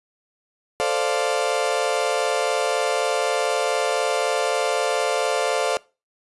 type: chord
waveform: 35% pulse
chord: D minor seventh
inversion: second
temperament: equal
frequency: 440 / 523.3 / 587.3 / 698.5 Hz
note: A4 / C5 / D5 / F5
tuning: 0 / 0 / 0 / 0 cents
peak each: -24 dBFS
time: 0.8-5.77 s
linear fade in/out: 0 ms
effects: noise-tail reverb RT60 0.3 s tail -22 dB re dry + resampled to 24000 Hz